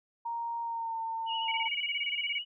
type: tone with pitch glide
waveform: sine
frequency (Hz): 932.3 to 904.2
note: A#5 to A5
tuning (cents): 0 to +47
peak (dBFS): -32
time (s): 0.25-1.68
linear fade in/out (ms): 10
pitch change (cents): -53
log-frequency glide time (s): 0.62-0.97
type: tone with vibrato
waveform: sine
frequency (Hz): 2900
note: F#7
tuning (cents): -35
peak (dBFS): -33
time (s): 1.26-2.45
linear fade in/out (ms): 50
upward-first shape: sine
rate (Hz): 13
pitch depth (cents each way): 33
type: tone bursts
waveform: sine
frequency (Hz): 2265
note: C#7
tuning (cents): +37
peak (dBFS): -30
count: 16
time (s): 1.48-2.386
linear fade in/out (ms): 5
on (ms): 36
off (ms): 22
effects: none